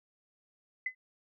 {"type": "tone with exponential decay", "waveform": "sine", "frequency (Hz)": 2026, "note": "B6", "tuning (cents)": 44, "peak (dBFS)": -27, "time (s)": [0.86, 0.95], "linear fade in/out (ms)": 5, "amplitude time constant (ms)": 18, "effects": []}